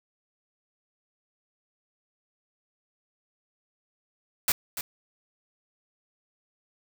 white noise with echo, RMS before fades -23 dBFS, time 4.48-4.52 s, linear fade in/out 2 ms, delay 290 ms, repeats 1, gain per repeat -10 dB, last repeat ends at 4.81 s, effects none

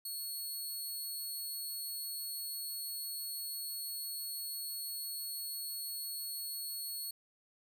10% pulse tone, 4349 Hz, C#8, 34 cents flat, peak -32 dBFS, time 0.05-7.11 s, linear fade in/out 5 ms, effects none

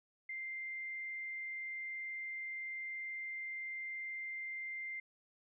sine tone, 2093 Hz, C7, in tune, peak -40 dBFS, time 0.29-5 s, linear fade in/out 5 ms, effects none

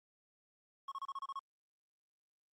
triangle tone bursts, 1093 Hz, C#6, 25 cents flat, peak -37 dBFS, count 8, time 0.88-1.392 s, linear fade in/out 2 ms, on 36 ms, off 32 ms, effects Opus 32 kbps

